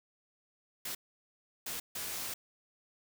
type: noise bursts at uneven times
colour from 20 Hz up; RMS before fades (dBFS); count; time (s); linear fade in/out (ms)
white; -39; 3; 0.85-0.95 / 1.66-1.8 / 1.95-2.34; 5
effects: none